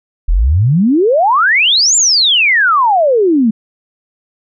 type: exponential two-way sweep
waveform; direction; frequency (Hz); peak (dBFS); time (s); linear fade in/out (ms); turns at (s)
sine; up then down; 36.36 to 7459 to 209.4; -7; 0.28-3.51; 10; 1.96
effects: none